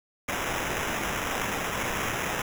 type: noise with sample-and-hold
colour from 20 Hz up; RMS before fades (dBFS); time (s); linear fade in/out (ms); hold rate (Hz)
violet; -30; 0.28-2.42; 5; 4410
effects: none